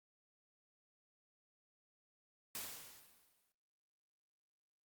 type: noise with exponential decay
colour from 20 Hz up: white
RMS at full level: -43 dBFS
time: 2.55-3.52 s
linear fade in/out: 0 ms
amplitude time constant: 210 ms
effects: noise-tail reverb RT60 0.8 s tail -19 dB re dry + Opus 48 kbps